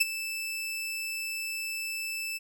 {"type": "tone with ADSR envelope", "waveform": "sawtooth", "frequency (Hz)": 2637, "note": "E7", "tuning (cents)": 0, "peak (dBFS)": -15, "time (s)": [0, 2.39], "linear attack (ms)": 12, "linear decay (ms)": 24, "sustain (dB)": -14, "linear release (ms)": 26, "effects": []}